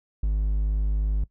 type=tone; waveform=triangle; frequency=51.5 Hz; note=G#1; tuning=14 cents flat; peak=-19 dBFS; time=0.23-1.24 s; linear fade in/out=5 ms; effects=noise-tail reverb RT60 0.1 s tail -18 dB re dry